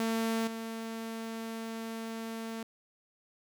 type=tone with level steps; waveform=sawtooth; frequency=225.6 Hz; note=A3; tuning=44 cents sharp; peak=-25 / -33 dBFS; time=0-2.63 s; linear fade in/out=2 ms; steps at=0.47 s; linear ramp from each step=5 ms; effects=none